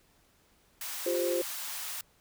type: high-pass noise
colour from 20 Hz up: white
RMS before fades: -38 dBFS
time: 0.81-2.01 s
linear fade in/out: 2 ms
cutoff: 730 Hz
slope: 24 dB/octave
type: chord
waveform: sine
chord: F suspended second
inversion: none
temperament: just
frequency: 349.2 / 392.9 / 523.8 Hz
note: F4 / G4 / C5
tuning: 0 / +4 / +2 cents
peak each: -31 / -35 / -30 dBFS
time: 1.06-1.42 s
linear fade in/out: 5 ms
effects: pink hiss -66 dBFS RMS until 2.2 s